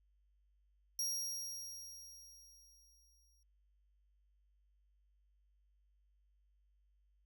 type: tone with exponential decay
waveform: sawtooth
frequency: 5630 Hz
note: F8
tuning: 13 cents sharp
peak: -32 dBFS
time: 0.99-3.43 s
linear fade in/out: 2 ms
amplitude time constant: 530 ms
effects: added 50 Hz sine -70 dBFS peak until 7.25 s